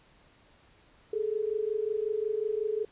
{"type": "tone pair together", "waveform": "sine", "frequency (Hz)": [415.3, 440.8], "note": ["G#4", "A4"], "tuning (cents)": [0, 3], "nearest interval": "minor second", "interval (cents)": 103, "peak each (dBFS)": [-31, -30], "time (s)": [1.13, 2.85], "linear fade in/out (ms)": 5, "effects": ["pink hiss -61 dBFS RMS until 2.91 s", "resampled to 8000 Hz"]}